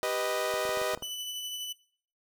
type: chord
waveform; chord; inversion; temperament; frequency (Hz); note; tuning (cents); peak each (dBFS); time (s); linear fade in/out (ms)
sawtooth; G augmented; none; equal; 392 / 493.9 / 622.3; G4 / B4 / D#5; 0 / 0 / 0; -32 / -29 / -27; 0.03-0.95; 0
type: clicks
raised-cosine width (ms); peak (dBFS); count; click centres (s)
1; -27; 8; 0.539 / 0.653 / 0.692 / 0.773 / 0.816 / 0.937 / 0.975 / 1.024
type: tone with tremolo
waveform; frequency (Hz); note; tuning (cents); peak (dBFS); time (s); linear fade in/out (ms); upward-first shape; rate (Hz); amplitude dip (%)
sawtooth; 2985; F#7; +15; -31; 1.02-1.73; 10; sine; 12; 30
effects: noise-tail reverb RT60 0.5 s tail -20 dB re dry